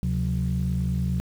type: tone cluster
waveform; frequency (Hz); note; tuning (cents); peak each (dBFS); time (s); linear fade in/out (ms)
sine; 73 / 131.1 / 180.6; D2 / C3 / F#3; -10 / +4 / -42; -26; 0.03-1.2; 0
effects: tanh soft clip ceiling -16 dBFS + 8-bit